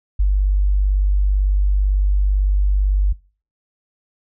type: tone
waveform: sine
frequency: 48.98 Hz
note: G1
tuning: 1 cent flat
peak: -12 dBFS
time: 0.19-3.13 s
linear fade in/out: 10 ms
effects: noise-tail reverb RT60 0.4 s tail -23 dB re dry